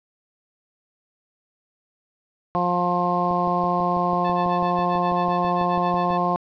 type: harmonic tone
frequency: 177 Hz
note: F3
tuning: 23 cents sharp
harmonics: 1 / 2 / 3 / 4 / 5 / 6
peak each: -26 / -29 / -29 / -24 / -28 / -24 dBFS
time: 2.55-6.36 s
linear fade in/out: 0 ms
type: click train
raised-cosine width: 2 ms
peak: -22 dBFS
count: 18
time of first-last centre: 3.31-6.106 s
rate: 6.08 Hz
type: tone with tremolo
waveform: 15% pulse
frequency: 876 Hz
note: A5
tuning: 8 cents flat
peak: -26 dBFS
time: 4.24-6.18 s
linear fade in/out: 10 ms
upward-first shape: sine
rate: 7.5 Hz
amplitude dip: 95%
effects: resampled to 11025 Hz + 8-bit